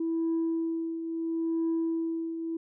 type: tone with tremolo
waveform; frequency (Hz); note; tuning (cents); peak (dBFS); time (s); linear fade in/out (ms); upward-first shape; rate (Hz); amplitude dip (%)
sine; 328.8; E4; -4; -23; 0-2.57; 5; triangle; 0.74; 65
effects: tanh soft clip ceiling -23 dBFS